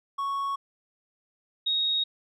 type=tone pair in turn; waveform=triangle / sine; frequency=1108.7 / 3758 Hz; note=C#6 / A#7; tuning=0 / +13 cents; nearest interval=octave + major sixth; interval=2113 cents; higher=second; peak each=-25 / -23 dBFS; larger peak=second; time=0.18-0.56 / 1.66-2.04 s; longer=neither; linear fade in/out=10 ms; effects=none